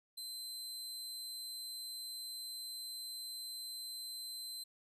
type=tone; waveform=sawtooth; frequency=4080 Hz; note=C8; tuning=44 cents flat; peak=-40 dBFS; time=0.17-4.64 s; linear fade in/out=10 ms; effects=resampled to 32000 Hz